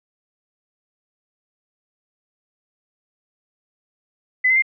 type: tone with pitch steps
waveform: sine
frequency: 2011 / 2065 / 2108 Hz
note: B6 / C7 / C7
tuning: +31 / -23 / +12 cents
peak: -13 dBFS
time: 4.44-4.623 s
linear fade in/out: 10 ms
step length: 61 ms
effects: none